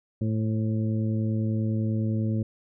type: harmonic tone with a mistuned harmonic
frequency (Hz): 110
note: A2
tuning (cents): 0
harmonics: 1 / 2 / 3 / 4 / 5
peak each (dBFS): -25 / -28 / -35 / -43 / -41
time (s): 0.21-2.43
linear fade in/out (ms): 5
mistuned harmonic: 5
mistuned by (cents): -22
effects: none